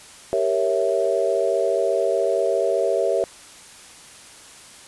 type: chord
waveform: sine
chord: G diminished seventh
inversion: none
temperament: equal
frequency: 392 / 466.2 / 554.4 / 659.3 Hz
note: G4 / Bb4 / Db5 / Fb5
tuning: 0 / 0 / 0 / 0 cents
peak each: -24 / -24 / -23 / -23 dBFS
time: 0.33-3.24 s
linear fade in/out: 0 ms
effects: white hiss -44 dBFS RMS until 4.87 s + resampled to 24000 Hz